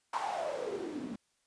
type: noise with band-pass filter sweep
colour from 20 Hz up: white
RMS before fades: -37 dBFS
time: 0.13-1.16 s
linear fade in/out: 5 ms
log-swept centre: 990 to 220 Hz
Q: 8.6
effects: white hiss -75 dBFS RMS until 1.46 s + resampled to 22050 Hz